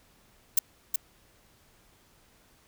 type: noise with echo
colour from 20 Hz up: violet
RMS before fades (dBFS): -20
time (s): 0.57-0.59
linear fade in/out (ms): 5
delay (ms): 370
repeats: 1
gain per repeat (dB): -5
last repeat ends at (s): 0.96
effects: pink hiss -62 dBFS RMS until 2.67 s